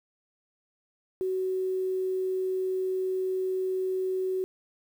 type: tone with quantisation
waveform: sine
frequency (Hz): 374.6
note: F#4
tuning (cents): +21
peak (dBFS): -26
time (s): 1.21-4.44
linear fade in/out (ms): 0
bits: 9
effects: none